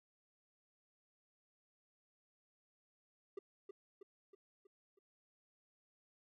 triangle tone with echo, 394.8 Hz, G4, 12 cents sharp, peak -40 dBFS, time 3.37-3.39 s, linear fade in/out 5 ms, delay 320 ms, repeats 5, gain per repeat -5 dB, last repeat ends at 4.99 s, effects none

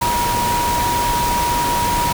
sine tone in noise, 957 Hz, A#5, 45 cents sharp, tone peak -17 dBFS, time 0.01-2.13 s, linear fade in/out 10 ms, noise pink, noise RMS -22 dBFS, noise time 0.01-2.13 s, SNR +2 dB, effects none

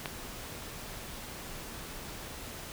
click, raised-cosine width 0.3 ms, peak -17 dBFS, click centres 0.058 s, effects pink hiss -43 dBFS RMS until 2.72 s

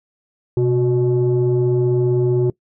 sine tone pair together, 127.11 / 365.8 Hz, C3 / F#4, -50 / -20 cents, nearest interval octave + tritone, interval 1830 cents, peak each -15 / -14 dBFS, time 0.57-2.5 s, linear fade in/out 2 ms, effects noise-tail reverb RT60 0.1 s tail -23 dB re dry + tanh soft clip ceiling -10 dBFS

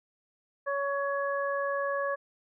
harmonic tone, 560 Hz, C#5, 18 cents sharp, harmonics 1 / 2 / 3, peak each -30 / -33 / -35 dBFS, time 0.66-2.16 s, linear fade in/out 20 ms, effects none

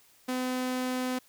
sawtooth tone, 254.1 Hz, B3, 49 cents sharp, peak -25 dBFS, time 0.28-1.19 s, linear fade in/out 10 ms, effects white hiss -61 dBFS RMS until 1.28 s

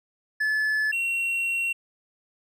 triangle tone pair in turn, 1727 / 2734 Hz, A6 / F7, -33 / -37 cents, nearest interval minor sixth, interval 796 cents, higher second, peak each -20 / -22 dBFS, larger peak first, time 0.4-0.92 / 0.92-1.73 s, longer second, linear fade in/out 10 ms, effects none

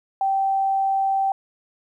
sine tone, 778 Hz, G5, 13 cents flat, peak -18 dBFS, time 0.21-1.32 s, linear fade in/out 2 ms, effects 10-bit

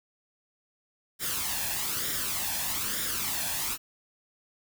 white noise with flanger, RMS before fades -31 dBFS, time 1.19-3.78 s, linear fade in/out 50 ms, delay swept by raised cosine 0.56 to 1.19 ms, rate 1.1 Hz, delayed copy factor +0.6, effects none

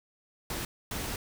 pink noise bursts at uneven times, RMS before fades -35 dBFS, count 2, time 0.5-0.65 / 0.91-1.16 s, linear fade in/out 2 ms, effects none

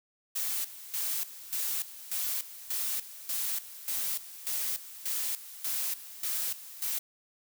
blue noise with tremolo, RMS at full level -32 dBFS, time 0.35-6.99 s, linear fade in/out 10 ms, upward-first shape square, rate 1.7 Hz, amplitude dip 80%, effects none

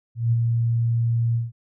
sine tone with ADSR envelope, 116.54 Hz, A#2, in tune, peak -15 dBFS, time 0.15-1.52 s, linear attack 170 ms, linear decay 34 ms, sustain -3 dB, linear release 170 ms, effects none

